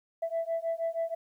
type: beating tone pair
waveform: sine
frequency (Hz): 659 / 665.3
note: E5 / E5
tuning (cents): -1 / +16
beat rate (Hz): 6.3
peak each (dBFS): -31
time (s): 0.22-1.15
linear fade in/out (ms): 10
effects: tanh soft clip ceiling -24 dBFS + 11-bit